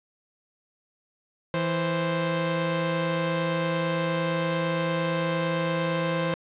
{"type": "tone pair together", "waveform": "sawtooth", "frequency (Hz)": [164.81, 523.2], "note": ["E3", "C5"], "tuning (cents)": [0, 0], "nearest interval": "octave + minor sixth", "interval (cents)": 2000, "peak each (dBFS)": -23, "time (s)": [1.54, 6.34], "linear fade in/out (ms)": 0, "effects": ["resampled to 8000 Hz", "8-bit"]}